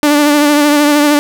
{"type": "tone with vibrato", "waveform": "sawtooth", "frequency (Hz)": 293.7, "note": "D4", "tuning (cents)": 0, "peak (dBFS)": -3, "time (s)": [0.03, 1.19], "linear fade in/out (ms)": 0, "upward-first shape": "triangle", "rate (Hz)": 13, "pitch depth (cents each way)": 39, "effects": []}